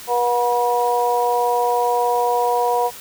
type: harmonic tone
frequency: 241.6 Hz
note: B3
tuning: 38 cents flat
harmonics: 2 / 3 / 4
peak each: -20 / -20 / -20 dBFS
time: 0.07-2.91 s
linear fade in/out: 50 ms
effects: white hiss -37 dBFS RMS until 3 s